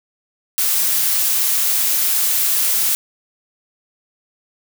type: noise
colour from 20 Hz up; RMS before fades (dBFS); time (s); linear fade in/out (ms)
blue; -17; 0.58-2.95; 0
effects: none

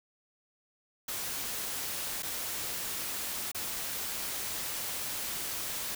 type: noise with dropouts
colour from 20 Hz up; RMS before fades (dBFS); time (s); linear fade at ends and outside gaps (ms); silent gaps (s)
white; -36; 1.08-5.95; 5; 2.224-2.23 / 3.517-3.546
effects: none

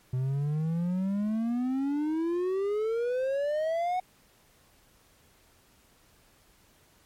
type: exponential sweep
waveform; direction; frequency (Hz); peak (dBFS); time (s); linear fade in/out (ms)
triangle; up; 125.6 to 744; -24; 0.13-4; 5
effects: pink hiss -62 dBFS RMS until 7.05 s + MP3 64 kbps

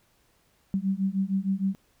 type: beating tone pair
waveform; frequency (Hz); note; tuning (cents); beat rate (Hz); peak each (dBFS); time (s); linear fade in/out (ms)
sine; 190 / 196.5; F#3 / G3; +46 / +4; 6.5; -27; 0.74-1.75; 0
effects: pink hiss -66 dBFS RMS until 2 s

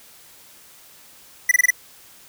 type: tone bursts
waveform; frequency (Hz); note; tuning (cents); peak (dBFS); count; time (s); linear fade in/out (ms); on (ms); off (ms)
square; 1975.5; B6; 0; -12; 5; 1.49-1.706; 5; 24; 24
effects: white hiss -48 dBFS RMS until 2.28 s

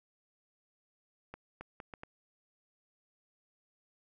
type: accelerating click train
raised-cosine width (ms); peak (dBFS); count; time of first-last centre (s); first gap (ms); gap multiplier
0.5; -29; 5; 1.34-2.034; 270; 0.71
effects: none

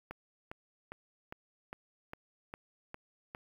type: click train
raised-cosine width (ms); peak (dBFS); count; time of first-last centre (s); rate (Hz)
0.5; -27; 9; 0.11-3.349; 2.47
effects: 9-bit

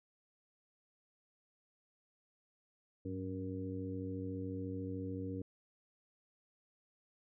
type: harmonic tone with a mistuned harmonic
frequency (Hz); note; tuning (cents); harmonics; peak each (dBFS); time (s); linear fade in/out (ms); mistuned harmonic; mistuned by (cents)
93.9; F#2; +26; 1 / 2 / 3 / 4 / 5; -43 / -47 / -42 / -53 / -46; 3.05-5.42; 5; 1; +77
effects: none

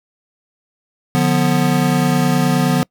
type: chord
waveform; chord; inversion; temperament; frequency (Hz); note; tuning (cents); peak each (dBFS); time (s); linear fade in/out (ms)
square; B diminished; first; just; 148.16 / 177.8 / 246.9; D3 / F3 / B3; +16 / +31 / 0; -18; 1.15-2.83; 0
effects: noise-tail reverb RT60 0.1 s tail -26 dB re dry

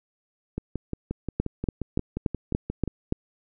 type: two click trains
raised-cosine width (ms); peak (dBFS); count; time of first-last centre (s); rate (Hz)
3; -10 / -16; 7 / 14; 1.4-3.124 / 0.58-2.877; 3.48 / 5.66
effects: none

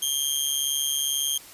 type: tone with amplitude modulation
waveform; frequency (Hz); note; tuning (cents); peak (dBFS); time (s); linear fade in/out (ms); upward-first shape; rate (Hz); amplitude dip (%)
15% pulse; 3205; G7; +38; -13; 0.02-1.38; 5; sine; 142; 70
effects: white hiss -46 dBFS RMS until 1.53 s + resampled to 32000 Hz

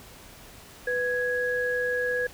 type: tone pair together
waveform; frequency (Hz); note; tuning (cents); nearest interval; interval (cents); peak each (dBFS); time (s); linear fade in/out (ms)
sine; 495 / 1663; B4 / G#6; +4 / +2; octave + major sixth; 2098; -27; 0.87-2.27; 5
effects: pink hiss -48 dBFS RMS until 2.33 s

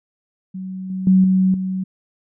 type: tone with level steps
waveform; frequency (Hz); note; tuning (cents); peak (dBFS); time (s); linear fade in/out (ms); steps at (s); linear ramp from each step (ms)
sine; 187.7; F#3; +25; -26 / -22 / -9 / -12 / -20; 0.54-1.84; 10; 0.9 / 1.07 / 1.24 / 1.54; 2
effects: none

